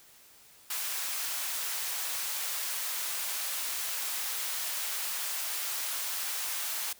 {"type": "high-pass noise", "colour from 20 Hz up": "white", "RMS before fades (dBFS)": -34, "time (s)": [0.7, 6.93], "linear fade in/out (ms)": 5, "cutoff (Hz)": 780, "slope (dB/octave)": 12, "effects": ["white hiss -57 dBFS RMS until 6.99 s"]}